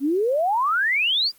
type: exponential sweep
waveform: sine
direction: up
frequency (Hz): 261.6 to 4941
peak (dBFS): -18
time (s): 0-1.32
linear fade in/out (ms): 50
effects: white hiss -54 dBFS RMS until 1.38 s + Opus 24 kbps